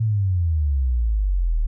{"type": "exponential sweep", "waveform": "sine", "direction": "down", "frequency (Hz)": [114.8, 36.99], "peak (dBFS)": -17, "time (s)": [0, 1.67], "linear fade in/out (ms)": 10, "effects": []}